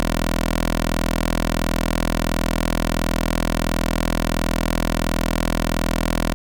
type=tone with notch filter; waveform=10% pulse; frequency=41.45 Hz; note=E1; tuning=10 cents sharp; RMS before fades=-21 dBFS; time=0-6.34 s; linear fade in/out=0 ms; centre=110 Hz; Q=0.63; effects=none